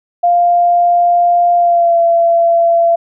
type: tone with pitch glide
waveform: sine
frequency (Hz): 698.5 to 677.4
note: F5 to E5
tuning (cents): 0 to +47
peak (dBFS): -7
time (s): 0.23-2.96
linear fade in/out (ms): 10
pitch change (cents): -53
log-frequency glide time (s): 1.56-1.99
effects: none